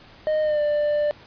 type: tone with pitch glide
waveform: triangle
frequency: 617 to 592.6 Hz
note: D#5 to D5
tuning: -15 to +15 cents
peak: -17 dBFS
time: 0.27-1.11 s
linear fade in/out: 0 ms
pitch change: -70 cents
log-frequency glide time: 0.42-0.61 s
effects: pink hiss -48 dBFS RMS until 1.26 s + resampled to 11025 Hz

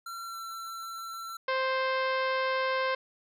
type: tone with pitch glide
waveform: square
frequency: 1364 to 1346.8 Hz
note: F6 to E6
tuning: -41 to +37 cents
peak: -38 dBFS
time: 0.06-1.37 s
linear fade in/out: 5 ms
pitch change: -22 cents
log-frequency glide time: 0.25-0.39 s
type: harmonic tone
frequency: 524 Hz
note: C5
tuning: 2 cents sharp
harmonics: 1 / 2 / 3 / 4 / 5 / 6 / 7 / 8 / 9 / 10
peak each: -30 / -31 / -34 / -37 / -42 / -44 / -46 / -46 / -49 / -50 dBFS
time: 1.48-2.95 s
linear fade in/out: 5 ms
effects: none

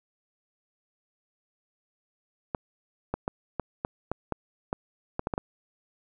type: clicks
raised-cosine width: 1 ms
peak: -14 dBFS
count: 12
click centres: 2.548 / 3.14 / 3.279 / 3.597 / 3.849 / 4.116 / 4.323 / 4.729 / 5.194 / 5.271 / 5.338 / 5.379 s
effects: none

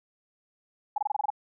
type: tone bursts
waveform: sine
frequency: 834 Hz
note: G#5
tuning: 7 cents sharp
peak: -23 dBFS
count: 8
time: 0.96-1.303 s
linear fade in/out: 5 ms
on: 21 ms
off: 25 ms
effects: none

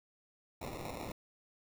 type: noise with sample-and-hold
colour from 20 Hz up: white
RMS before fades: -43 dBFS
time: 0.61-1.12 s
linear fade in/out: 5 ms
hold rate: 1575 Hz
effects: none

